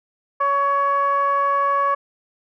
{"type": "tone with low-pass filter", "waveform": "15% pulse", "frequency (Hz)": 561, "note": "C#5", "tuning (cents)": 21, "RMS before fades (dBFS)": -19, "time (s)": [0.4, 1.95], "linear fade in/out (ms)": 10, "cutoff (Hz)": 1200, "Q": 3.8, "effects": []}